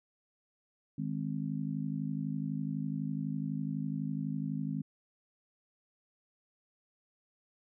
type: harmonic tone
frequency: 52 Hz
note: G#1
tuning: 3 cents sharp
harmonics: 3 / 4 / 5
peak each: -36 / -37 / -38 dBFS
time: 0.98-4.82 s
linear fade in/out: 5 ms
effects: none